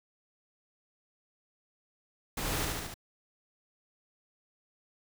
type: noise with echo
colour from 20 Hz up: pink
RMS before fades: -35 dBFS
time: 2.37-2.65 s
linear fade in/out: 5 ms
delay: 73 ms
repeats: 4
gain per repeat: -2 dB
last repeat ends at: 2.942 s
effects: none